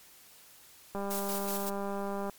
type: click train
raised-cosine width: 1 ms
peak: -23 dBFS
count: 269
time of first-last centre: 0.95-2.297 s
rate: 199 Hz
type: noise with tremolo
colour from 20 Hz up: blue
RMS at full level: -36 dBFS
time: 1.1-1.7 s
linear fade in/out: 10 ms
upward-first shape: square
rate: 5.3 Hz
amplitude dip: 45%
effects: white hiss -56 dBFS RMS until 2.38 s + MP3 96 kbps